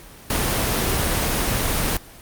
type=noise; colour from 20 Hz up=pink; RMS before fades=-21 dBFS; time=0.3-1.97 s; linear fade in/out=2 ms; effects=pink hiss -43 dBFS RMS until 2.21 s + Opus 24 kbps